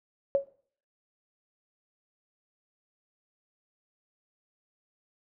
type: tone with exponential decay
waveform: sine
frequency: 554.4 Hz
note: C#5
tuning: in tune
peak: -17 dBFS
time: 0.35-0.47 s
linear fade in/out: 0 ms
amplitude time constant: 26 ms
effects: noise-tail reverb RT60 0.5 s tail -19 dB re dry